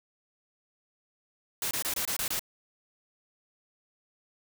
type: noise bursts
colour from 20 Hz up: white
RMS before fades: -31 dBFS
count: 7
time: 1.62-2.394 s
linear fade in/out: 2 ms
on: 90 ms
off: 24 ms
effects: none